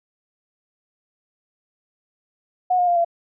sine tone with pitch steps, 730 / 713.7 / 697.8 / 682.3 Hz, F#5 / F5 / F5 / F5, -24 / +37 / -2 / -41 cents, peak -15 dBFS, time 2.7-3.048 s, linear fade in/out 10 ms, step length 87 ms, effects none

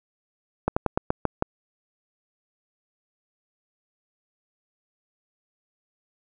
slowing click train, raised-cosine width 1 ms, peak -7 dBFS, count 7, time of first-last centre 0.68-1.424 s, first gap 85 ms, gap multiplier 1.15, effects none

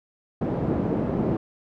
pink band-pass noise, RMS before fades -25 dBFS, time 0.41-1.37 s, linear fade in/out 5 ms, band 140 to 450 Hz, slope 12 dB/octave, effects none

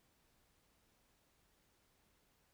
silence, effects pink hiss -75 dBFS RMS until 2.53 s

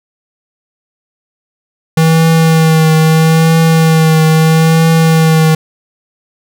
square tone with vibrato, 160.7 Hz, E3, 44 cents flat, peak -6 dBFS, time 1.97-5.55 s, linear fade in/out 5 ms, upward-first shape triangle, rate 0.77 Hz, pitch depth 28 cents each way, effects none

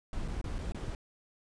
brown noise with dropouts, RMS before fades -36 dBFS, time 0.13-0.95 s, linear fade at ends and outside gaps 1 ms, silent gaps 0.279-0.283 / 0.414-0.441 / 0.584-0.588 / 0.721-0.746 s, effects resampled to 22050 Hz

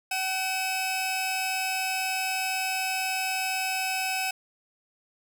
sawtooth tone pair together, 758 / 2585 Hz, F#5 / E7, +42 / -34 cents, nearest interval octave + major sixth, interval 2124 cents, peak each -26 dBFS, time 0.11-4.31 s, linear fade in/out 5 ms, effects none

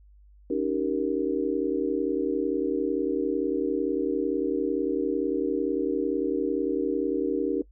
sine chord, Eb dominant seventh, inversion third, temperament just, 280 / 311.1 / 388.9 / 466.7 Hz, Db4 / Eb4 / G4 / Bb4, +18 / 0 / -14 / +2 cents, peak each -29 dBFS, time 0.5-7.62 s, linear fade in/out 5 ms, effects noise-tail reverb RT60 0.1 s tail -19 dB re dry + added 50 Hz sine -51 dBFS peak until 7.71 s

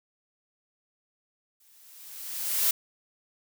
blue noise with exponential growth, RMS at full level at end -22 dBFS, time 1.6-2.71 s, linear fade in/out 5 ms, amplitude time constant 240 ms, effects none

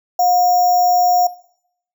sine tone with sample-and-hold, 719 Hz, F#5, 50 cents flat, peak -11 dBFS, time 0.19-1.27 s, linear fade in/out 5 ms, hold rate 6300 Hz, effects noise-tail reverb RT60 0.7 s tail -19 dB re dry

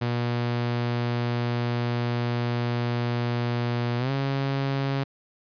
sawtooth tone with pitch glide, 120 to 137.05 Hz, B2 to C#3, -49 to -19 cents, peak -20 dBFS, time 0.01-5.04 s, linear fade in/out 10 ms, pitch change +230 cents, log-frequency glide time 3.98-4.11 s, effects resampled to 11025 Hz

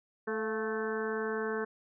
harmonic tone with a mistuned harmonic, 218.9 Hz, A3, 9 cents flat, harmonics 1 / 2 / 3 / 4 / 5 / 6 / 7 / 8, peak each -39 / -33 / -46 / -45 / -42 / -46 / -40 / -44 dBFS, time 0.27-1.65 s, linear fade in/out 10 ms, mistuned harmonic 3, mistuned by +64 cents, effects none

